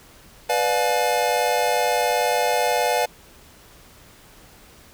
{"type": "chord", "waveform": "square", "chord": "B diminished seventh", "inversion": "none", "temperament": "just", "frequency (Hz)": [493.9, 592.7, 711.2, 853.4], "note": ["B4", "D5", "F5", "Ab5"], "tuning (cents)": [0, 16, 31, 47], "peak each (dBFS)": [-25, -26, -24, -25], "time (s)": [0.49, 3.06], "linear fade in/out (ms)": 10, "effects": ["pink hiss -49 dBFS RMS until 4.93 s"]}